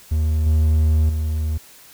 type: tone with level steps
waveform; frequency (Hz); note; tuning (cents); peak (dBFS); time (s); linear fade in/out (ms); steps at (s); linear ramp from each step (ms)
triangle; 77.78; D#2; 0; -14 / -11 / -17; 0.11-1.58; 10; 0.46 / 1.09; 5
effects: white hiss -46 dBFS RMS until 1.93 s